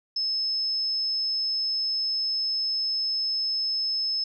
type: tone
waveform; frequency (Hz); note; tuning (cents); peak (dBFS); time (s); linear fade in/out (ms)
sine; 5210; E8; -21; -24; 0.16-4.24; 5
effects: none